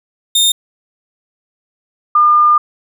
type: tone pair in turn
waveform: sawtooth / sine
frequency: 3646 / 1206.2 Hz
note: A#7 / D6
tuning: -39 / +46 cents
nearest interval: octave + perfect fifth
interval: 1915 cents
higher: first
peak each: -6 dBFS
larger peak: neither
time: 0.35-0.52 / 2.15-2.58 s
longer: second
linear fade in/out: 5 ms
effects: none